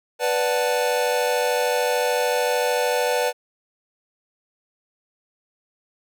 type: chord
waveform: square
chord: B minor seventh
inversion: none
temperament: equal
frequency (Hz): 493.9 / 587.3 / 740 / 880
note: B4 / D5 / F#5 / A5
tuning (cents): 0 / 0 / 0 / 0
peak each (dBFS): -23 / -26 / -29 / -28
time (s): 0.19-3.33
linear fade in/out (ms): 50
effects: none